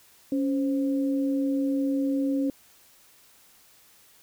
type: tone pair together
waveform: sine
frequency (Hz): 277.2 / 523.3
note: C#4 / C5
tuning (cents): 0 / 0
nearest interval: major seventh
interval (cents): 1100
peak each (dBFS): -23 / -33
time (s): 0.32-2.5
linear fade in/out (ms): 2
effects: white hiss -57 dBFS RMS until 4.22 s